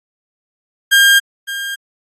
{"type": "tone with echo", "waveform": "30% pulse", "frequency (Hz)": 1607, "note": "G6", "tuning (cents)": 43, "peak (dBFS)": -4, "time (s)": [0.91, 1.2], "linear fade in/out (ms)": 20, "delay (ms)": 560, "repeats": 1, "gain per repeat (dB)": -14, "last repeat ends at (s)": 1.76, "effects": ["AAC 64 kbps"]}